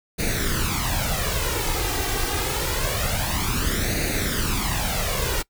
pink noise with flanger, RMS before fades -24 dBFS, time 0.18-5.43 s, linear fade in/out 20 ms, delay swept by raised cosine 0.46 to 2.56 ms, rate 0.26 Hz, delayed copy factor +0.7, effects noise-tail reverb RT60 0.1 s tail -23 dB re dry

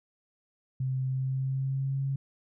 sine tone with pitch glide, 130.81 to 136.44 Hz, C3 to C#3, 0 to -27 cents, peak -27 dBFS, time 0.8-2.16 s, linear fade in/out 5 ms, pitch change +73 cents, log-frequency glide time 1.07-2.03 s, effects none

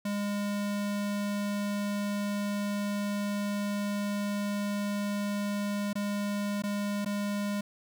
square tone with dropouts, 204 Hz, G#3, 31 cents flat, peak -30 dBFS, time 0.05-7.61 s, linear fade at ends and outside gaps 5 ms, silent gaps 5.931-5.954 / 6.622-6.636 / 7.048-7.059 s, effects none

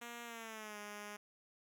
5% pulse tone with pitch glide, 236.9 to 207.4 Hz, A#3 to G#3, +28 to -2 cents, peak -35 dBFS, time 0.01-1.17 s, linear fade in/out 10 ms, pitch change -230 cents, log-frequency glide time 0.24-0.78 s, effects none

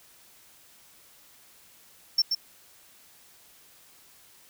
triangle tone with echo, 5410 Hz, E8, 44 cents sharp, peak -16 dBFS, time 2.18-2.22 s, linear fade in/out 5 ms, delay 130 ms, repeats 1, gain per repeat -6 dB, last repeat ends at 2.35 s, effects tanh soft clip ceiling -14 dBFS + white hiss -56 dBFS RMS until 4.49 s

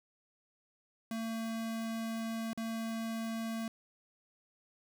square tone with dropouts, 225.7 Hz, A3, 44 cents sharp, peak -36 dBFS, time 1.11-3.68 s, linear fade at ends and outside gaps 2 ms, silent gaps 2.532-2.575 s, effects none

